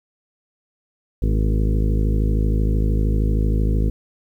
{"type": "harmonic tone with a mistuned harmonic", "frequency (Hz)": 53, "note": "G#1", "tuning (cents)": 36, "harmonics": [1, 2, 3, 4, 5, 6, 7, 8, 9], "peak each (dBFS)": [-17, -23, -27, -29, -31, -33, -34, -35, -36], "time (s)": [1.22, 3.9], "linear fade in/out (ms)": 5, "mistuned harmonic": 5, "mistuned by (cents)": -33, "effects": ["9-bit"]}